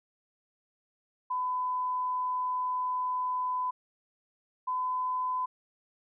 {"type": "tone pair in turn", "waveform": "sine", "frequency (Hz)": [1005, 1010.8], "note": ["B5", "B5"], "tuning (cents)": [30, 40], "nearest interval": "unison", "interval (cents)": 10, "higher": "second", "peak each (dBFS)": -28, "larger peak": "neither", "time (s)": [[1.3, 3.71], [4.67, 5.46]], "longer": "first", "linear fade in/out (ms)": 10, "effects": []}